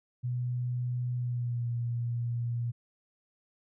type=tone with pitch glide; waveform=sine; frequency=123.4 to 118.85 Hz; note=B2 to A#2; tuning=-1 to +34 cents; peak=-29 dBFS; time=0.23-2.72 s; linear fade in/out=20 ms; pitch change=-65 cents; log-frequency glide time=1.16-1.69 s; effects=none